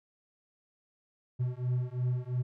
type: beating tone pair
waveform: triangle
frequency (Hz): 123.47 / 126.37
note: B2 / B2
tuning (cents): 0 / +40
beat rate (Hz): 2.9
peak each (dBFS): -30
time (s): 1.39-2.43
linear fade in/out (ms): 20
effects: none